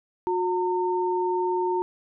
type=tone pair together; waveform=sine; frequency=361.9 / 911 Hz; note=F#4 / A#5; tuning=-38 / -40 cents; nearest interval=octave + major third; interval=1598 cents; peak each=-24 / -26 dBFS; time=0.27-1.82 s; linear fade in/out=0 ms; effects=none